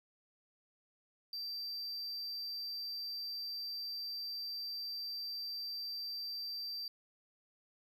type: tone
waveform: triangle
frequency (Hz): 4686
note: D8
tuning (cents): -5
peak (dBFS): -38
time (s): 1.33-6.88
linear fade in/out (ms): 2
effects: none